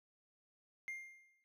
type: tone with exponential decay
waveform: triangle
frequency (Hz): 2112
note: C7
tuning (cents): +16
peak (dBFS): -37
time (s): 0.88-1.44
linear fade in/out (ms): 0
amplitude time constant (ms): 120
effects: tanh soft clip ceiling -33 dBFS